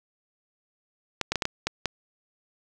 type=clicks; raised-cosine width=0.2 ms; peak=-8 dBFS; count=7; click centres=1.213 / 1.32 / 1.357 / 1.422 / 1.454 / 1.67 / 1.857 s; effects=none